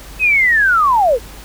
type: linear sweep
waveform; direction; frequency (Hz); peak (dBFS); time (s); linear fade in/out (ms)
sine; down; 2587 to 428.5; -9; 0.19-1.19; 50
effects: added 50 Hz sine -35 dBFS peak until 1.44 s + pink hiss -37 dBFS RMS until 1.44 s